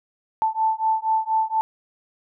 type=beating tone pair; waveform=sine; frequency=880 / 884.2 Hz; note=A5 / A5; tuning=0 / +8 cents; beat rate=4.2 Hz; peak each=-22 dBFS; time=0.42-1.61 s; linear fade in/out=0 ms; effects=none